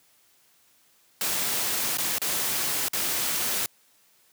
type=noise with dropouts; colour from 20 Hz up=white; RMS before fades=-27 dBFS; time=1.21-3.66 s; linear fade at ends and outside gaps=1 ms; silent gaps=1.972-1.984 / 2.183-2.217 / 2.884-2.933 s; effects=white hiss -62 dBFS RMS until 4.32 s + high-pass 100 Hz 12 dB/octave